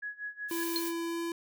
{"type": "tone with tremolo", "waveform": "sine", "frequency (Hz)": 1677, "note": "G#6", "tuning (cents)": 16, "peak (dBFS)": -34, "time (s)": [0.02, 0.64], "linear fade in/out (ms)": 10, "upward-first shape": "sine", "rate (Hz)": 5.3, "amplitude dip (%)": 90}
{"type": "noise", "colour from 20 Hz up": "blue", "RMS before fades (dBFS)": -39, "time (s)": [0.48, 0.93], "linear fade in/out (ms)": 50}
{"type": "tone with pitch glide", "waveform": "square", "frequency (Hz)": [335.4, 337.3], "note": ["E4", "E4"], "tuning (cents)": [30, 40], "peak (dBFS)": -33, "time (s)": [0.51, 1.32], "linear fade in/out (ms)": 2, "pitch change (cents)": 10, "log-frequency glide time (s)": [1.06, 1.2]}
{"type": "tone with exponential decay", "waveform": "sine", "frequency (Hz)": 4216, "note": "C8", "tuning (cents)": 12, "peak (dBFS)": -25, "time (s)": [0.76, 0.84], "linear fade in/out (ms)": 0, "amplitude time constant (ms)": 16}
{"effects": []}